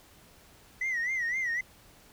sine tone with vibrato, 1975.5 Hz, B6, in tune, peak -26 dBFS, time 0.81-1.61 s, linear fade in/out 5 ms, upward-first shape sine, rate 3.9 Hz, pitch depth 120 cents each way, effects tanh soft clip ceiling -26 dBFS + pink hiss -57 dBFS RMS until 2.12 s

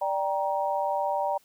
sine chord, G minor, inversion second, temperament just, 588 / 784 / 940.8 Hz, D5 / G5 / Bb5, +2 / 0 / +16 cents, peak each -29 dBFS, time 0.01-1.38 s, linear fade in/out 10 ms, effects white hiss -63 dBFS RMS until 1.44 s

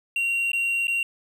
triangle tone with dropouts, 2754 Hz, F7, 25 cents flat, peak -20 dBFS, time 0.16-1.03 s, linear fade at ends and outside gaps 2 ms, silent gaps 0.518-0.532 / 0.871-0.88 s, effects none

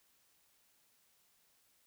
silence, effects white hiss -72 dBFS RMS until 1.86 s

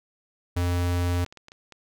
square tone, 88.1 Hz, F2, 16 cents sharp, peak -23 dBFS, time 0.56-1.25 s, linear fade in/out 10 ms
clicks, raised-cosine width 0.2 ms, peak -28 dBFS, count 7, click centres 1.15 / 1.263 / 1.325 / 1.373 / 1.484 / 1.519 / 1.723 s
effects none

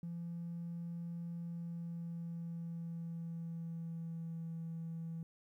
triangle tone with pitch glide, 170 to 164.78 Hz, F3 to E3, -46 to 0 cents, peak -37 dBFS, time 0.03-5.23 s, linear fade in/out 2 ms, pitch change -54 cents, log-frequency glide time 1.36-4.56 s, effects tanh soft clip ceiling -37 dBFS + 13-bit

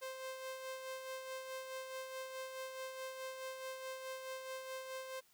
sawtooth tone with tremolo, 523.3 Hz, C5, in tune, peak -38 dBFS, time 0.01-5.21 s, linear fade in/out 20 ms, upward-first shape sine, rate 4.7 Hz, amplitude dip 45%, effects white hiss -70 dBFS RMS until 5.33 s

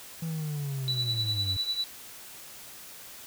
triangle linear sweep, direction down, 165.7 to 92.5 Hz, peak -28 dBFS, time 0.22-1.57 s, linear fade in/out 5 ms
sine tone with tremolo, 3951 Hz, B7, in tune, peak -24 dBFS, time 0.88-1.84 s, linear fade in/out 0 ms, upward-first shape triangle, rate 10 Hz, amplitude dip 80%
effects tanh soft clip ceiling -17 dBFS + white hiss -46 dBFS RMS until 3.26 s

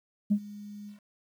sine tone with ADSR envelope, 206 Hz, G#3, 14 cents flat, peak -18 dBFS, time 0.3-1 s, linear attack 18 ms, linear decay 70 ms, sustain -22 dB, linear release 120 ms, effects tanh soft clip ceiling -16 dBFS + 10-bit

